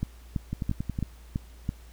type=two click trains; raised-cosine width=5 ms; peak=-17 / -15 dBFS; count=6 / 6; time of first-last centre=0.53-0.989 / 0.03-1.691 s; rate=10.9 / 3.01 Hz; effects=added 58 Hz sine -46 dBFS peak until 1.92 s + pink hiss -57 dBFS RMS until 1.92 s